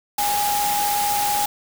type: tone in noise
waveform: sine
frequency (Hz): 823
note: G#5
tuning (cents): -16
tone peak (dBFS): -20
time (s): 0.18-1.46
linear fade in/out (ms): 5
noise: white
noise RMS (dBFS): -25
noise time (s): 0.18-1.46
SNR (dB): +2
effects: none